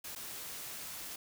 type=noise with dropouts; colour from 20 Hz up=white; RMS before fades=-44 dBFS; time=0.04-1.16 s; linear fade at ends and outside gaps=5 ms; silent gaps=0.152-0.159 s; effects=none